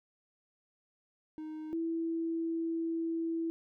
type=tone pair in turn; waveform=triangle / sine; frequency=311.1 / 329.6 Hz; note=D#4 / E4; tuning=0 / 0 cents; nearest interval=minor second; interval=100 cents; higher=second; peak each=-37 / -31 dBFS; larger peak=second; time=1.38-1.73 / 1.73-3.5 s; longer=second; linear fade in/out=0 ms; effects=none